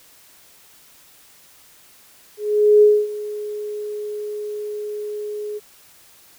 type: tone with ADSR envelope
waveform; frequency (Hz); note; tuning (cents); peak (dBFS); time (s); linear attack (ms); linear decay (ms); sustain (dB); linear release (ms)
sine; 419.4; G#4; +17; -7; 2.37-5.6; 450; 250; -18; 30
effects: white hiss -50 dBFS RMS until 6.38 s